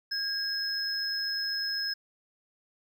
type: tone pair together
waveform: triangle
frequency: 1624 / 5156 Hz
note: G#6 / E8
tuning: -39 / -39 cents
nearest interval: octave + minor sixth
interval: 2000 cents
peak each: -33 / -29 dBFS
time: 0.11-1.94 s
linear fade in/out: 10 ms
effects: none